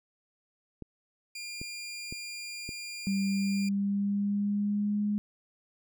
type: clicks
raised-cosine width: 3 ms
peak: -27 dBFS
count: 4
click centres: 0.823 / 1.615 / 2.125 / 2.691 s
type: tone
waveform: 20% pulse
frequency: 2400 Hz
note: D7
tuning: 37 cents sharp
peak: -33 dBFS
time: 1.35-3.69 s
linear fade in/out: 5 ms
type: tone with pitch glide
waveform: sine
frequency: 196 to 207.4 Hz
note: G3 to G#3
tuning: 0 to -2 cents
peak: -26 dBFS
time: 3.07-5.18 s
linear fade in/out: 0 ms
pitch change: +98 cents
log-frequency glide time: 3.25-5.01 s
effects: none